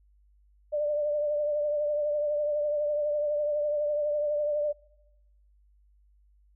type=tone with vibrato; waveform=sine; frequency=593 Hz; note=D5; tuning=17 cents sharp; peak=-25 dBFS; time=0.72-4.73 s; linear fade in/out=20 ms; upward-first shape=triangle; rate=12 Hz; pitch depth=39 cents each way; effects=noise-tail reverb RT60 0.9 s tail -24 dB re dry + added 50 Hz sine -59 dBFS peak until 6.55 s